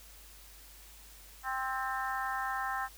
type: harmonic tone with a mistuned harmonic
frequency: 262.5 Hz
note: C4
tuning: 6 cents sharp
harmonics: 3 / 4 / 5 / 6 / 7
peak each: -37 / -38 / -39 / -40 / -40 dBFS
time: 1.43-2.89 s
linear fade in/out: 50 ms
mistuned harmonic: 7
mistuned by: -22 cents
effects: added 50 Hz sine -55 dBFS peak until 2.97 s + white hiss -55 dBFS RMS until 2.97 s